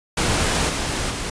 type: noise with level steps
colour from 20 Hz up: pink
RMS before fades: -20 / -24 / -27 dBFS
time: 0.17-1.3 s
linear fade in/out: 5 ms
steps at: 0.69 / 1.1 s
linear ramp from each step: 2 ms
effects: resampled to 22050 Hz